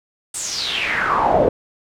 brown noise with band-pass filter sweep, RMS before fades -19 dBFS, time 0.34-1.49 s, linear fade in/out 5 ms, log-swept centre 8800 to 470 Hz, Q 6.1, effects none

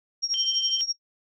sine tone with tremolo, 5588 Hz, F8, in tune, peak -21 dBFS, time 0.22-0.93 s, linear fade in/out 20 ms, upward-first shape triangle, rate 12 Hz, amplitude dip 95%
sine tone, 3136 Hz, G7, in tune, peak -25 dBFS, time 0.34-0.81 s, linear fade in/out 0 ms
effects noise-tail reverb RT60 0.1 s tail -20 dB re dry

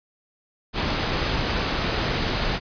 pink noise, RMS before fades -24 dBFS, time 0.73-2.6 s, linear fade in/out 50 ms, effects resampled to 11025 Hz

